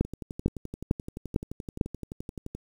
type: two click trains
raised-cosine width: 3 ms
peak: -9 / -23 dBFS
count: 5 / 30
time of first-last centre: 0.01-1.812 / 0.05-2.55 s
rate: 2.22 / 11.6 Hz
effects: 8-bit